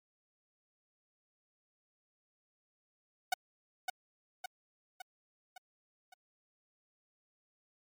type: tone with echo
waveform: sawtooth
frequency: 740 Hz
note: F#5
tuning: in tune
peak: -24 dBFS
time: 3.32-3.34 s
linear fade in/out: 5 ms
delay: 560 ms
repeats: 5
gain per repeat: -5 dB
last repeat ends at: 6.14 s
effects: MP3 96 kbps